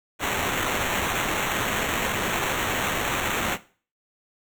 blue noise with sample-and-hold, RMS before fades -26 dBFS, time 0.19-3.58 s, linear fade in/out 50 ms, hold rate 4900 Hz, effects noise-tail reverb RT60 0.4 s tail -17 dB re dry

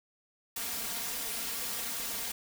white noise with comb filter, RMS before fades -36 dBFS, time 0.56-2.32 s, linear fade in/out 5 ms, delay 4.3 ms, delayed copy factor +0.8, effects none

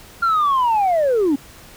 sine linear sweep, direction down, 1400 to 261.6 Hz, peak -12 dBFS, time 0.22-1.36 s, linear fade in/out 10 ms, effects tanh soft clip ceiling -12 dBFS + pink hiss -43 dBFS RMS until 1.76 s

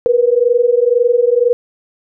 sine tone pair together, 471.7 / 493.7 Hz, A#4 / B4, +20 / -1 cents, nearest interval minor second, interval 79 cents, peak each -12 dBFS, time 0.06-1.53 s, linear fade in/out 0 ms, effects none

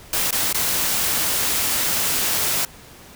white noise with dropouts, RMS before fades -21 dBFS, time 0.13-2.65 s, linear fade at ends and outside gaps 2 ms, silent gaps 0.308-0.326 / 0.528-0.545 s, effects pink hiss -44 dBFS RMS until 3.15 s

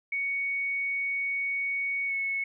sine tone with pitch glide, 2230 to 2201 Hz, C#7 to C#7, +10 to -13 cents, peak -27 dBFS, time 0.12-2.44 s, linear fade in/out 5 ms, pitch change -23 cents, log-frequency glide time 2.07-2.13 s, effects none

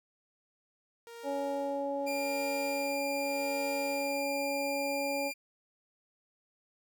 sawtooth tone with tremolo, 466.2 Hz, A#4, in tune, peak -39 dBFS, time 1.07-4.23 s, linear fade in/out 0 ms, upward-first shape sine, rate 0.87 Hz, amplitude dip 85%
harmonic tone, 280 Hz, C#4, 18 cents sharp, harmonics 1 / 2 / 3, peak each -38 / -33 / -38 dBFS, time 1.23-5.32 s, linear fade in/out 50 ms
sawtooth tone, 2392 Hz, D7, 31 cents sharp, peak -33 dBFS, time 2.06-5.34 s, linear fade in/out 20 ms
effects none

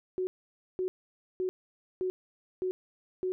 sine tone bursts, 370 Hz, F#4, in tune, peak -28 dBFS, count 6, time 0.18-3.32 s, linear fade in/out 0 ms, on 90 ms, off 520 ms, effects none

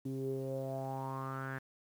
sawtooth tone with low-pass filter sweep, 133.4 Hz, C3, 34 cents sharp, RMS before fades -39 dBFS, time 0.05-1.59 s, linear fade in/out 10 ms, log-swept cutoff 310 to 1700 Hz, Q 6.8, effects 10-bit

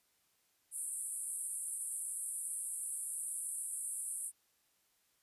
pink band-pass noise, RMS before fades -41 dBFS, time 0.71-4.32 s, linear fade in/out 50 ms, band 8400 to 11000 Hz, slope 96 dB/octave, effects white hiss -75 dBFS RMS until 5.22 s + resampled to 32000 Hz

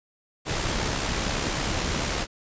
pink noise with amplitude modulation, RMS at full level -25 dBFS, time 0.45-2.27 s, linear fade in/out 50 ms, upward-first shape sine, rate 68.9 Hz, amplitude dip 40%, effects resampled to 16000 Hz

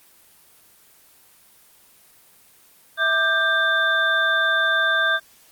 sine tone cluster, 654 / 1187 / 1580 / 3563 Hz, E5 / D6 / G6 / A7, -14 / +18 / +13 / +21 cents, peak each -27 / -26 / -18 / -26 dBFS, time 2.97-5.2 s, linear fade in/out 50 ms, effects white hiss -53 dBFS RMS until 5.51 s + Opus 24 kbps

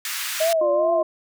pink high-pass noise, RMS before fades -28 dBFS, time 0.05-0.53 s, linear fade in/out 2 ms, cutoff 1400 Hz, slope 24 dB/octave
sine tone with vibrato, 622.3 Hz, D#5, in tune, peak -17 dBFS, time 0.4-1.03 s, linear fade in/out 10 ms, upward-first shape triangle, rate 2.4 Hz, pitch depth 150 cents each way
harmonic tone, 349.2 Hz, F4, in tune, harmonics 1 / 2 / 3, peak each -27 / -33 / -29 dBFS, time 0.61-1.03 s, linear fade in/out 5 ms
effects none

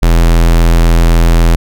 square tone, 41.88 Hz, E1, 28 cents sharp, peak -5 dBFS, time 0.02-1.56 s, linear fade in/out 10 ms, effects none

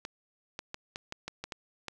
clicks, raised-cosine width 0.2 ms, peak -20 dBFS, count 9, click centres 0.051 / 0.591 / 0.744 / 0.959 / 1.124 / 1.28 / 1.44 / 1.522 / 1.883 s, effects none

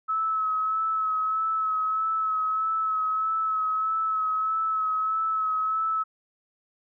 sine tone with vibrato, 1294 Hz, E6, 32 cents flat, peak -23 dBFS, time 0.08-6.04 s, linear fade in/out 20 ms, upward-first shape sine, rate 1.6 Hz, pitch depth 22 cents each way, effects none

